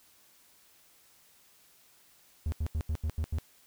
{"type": "tone bursts", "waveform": "triangle", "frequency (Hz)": 77.78, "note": "D#2", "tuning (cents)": 0, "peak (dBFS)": -26, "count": 7, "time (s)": [2.46, 3.385], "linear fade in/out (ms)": 0, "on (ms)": 61, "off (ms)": 83, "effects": ["white hiss -62 dBFS RMS until 3.66 s"]}